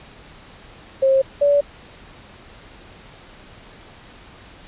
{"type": "tone pair in turn", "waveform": "sine", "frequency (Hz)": [535, 574.4], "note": ["C5", "D5"], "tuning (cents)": [38, -39], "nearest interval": "minor second", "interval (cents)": 123, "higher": "second", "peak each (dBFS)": -12, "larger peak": "neither", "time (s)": [[1.02, 1.22], [1.41, 1.61]], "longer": "neither", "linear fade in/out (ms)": 10, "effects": ["pink hiss -44 dBFS RMS until 4.67 s", "resampled to 8000 Hz"]}